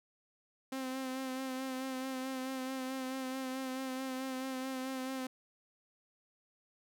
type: tone with vibrato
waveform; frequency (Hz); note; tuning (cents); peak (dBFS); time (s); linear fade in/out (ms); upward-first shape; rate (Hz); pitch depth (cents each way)
sawtooth; 261.6; C4; 0; -33; 0.72-5.27; 5; sine; 4.6; 28
effects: none